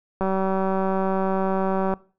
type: click train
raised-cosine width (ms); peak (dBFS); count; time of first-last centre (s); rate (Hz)
1; -11; 331; 0.21-1.938; 191
effects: noise-tail reverb RT60 0.4 s tail -22 dB re dry

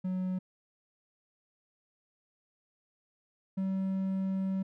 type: tone pair in turn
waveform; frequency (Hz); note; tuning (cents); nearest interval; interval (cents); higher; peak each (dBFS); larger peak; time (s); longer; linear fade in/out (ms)
triangle; 185 / 191.19; F#3 / G3; 0 / -43; minor second; 57; second; -28 / -27; second; 0.04-0.39 / 3.57-4.63; second; 10
effects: none

